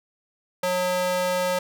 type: tone with high-pass filter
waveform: square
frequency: 181.4 Hz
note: F#3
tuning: 34 cents flat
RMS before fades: -24 dBFS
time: 0.63-1.59 s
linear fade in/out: 5 ms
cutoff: 510 Hz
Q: 1.5
effects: none